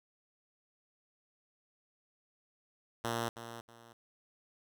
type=tone with echo; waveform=5% pulse; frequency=116.54 Hz; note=A#2; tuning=in tune; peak=-22 dBFS; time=3.04-3.29 s; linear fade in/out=5 ms; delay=320 ms; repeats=2; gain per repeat=-11 dB; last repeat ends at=3.93 s; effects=none